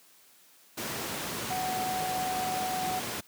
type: tone in noise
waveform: sine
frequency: 743 Hz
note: F#5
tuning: 7 cents sharp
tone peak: -30 dBFS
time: 1.5-3 s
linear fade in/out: 10 ms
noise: pink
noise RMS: -34 dBFS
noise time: 0.77-3.21 s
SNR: +1 dB
effects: white hiss -59 dBFS RMS until 3.27 s + high-pass 150 Hz 12 dB/octave